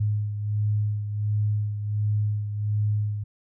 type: beating tone pair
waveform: sine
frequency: 104.7 / 106.1 Hz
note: G#2 / G#2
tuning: +15 / +38 cents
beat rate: 1.4 Hz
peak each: -23 / -31 dBFS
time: 0-3.24 s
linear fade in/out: 10 ms
effects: none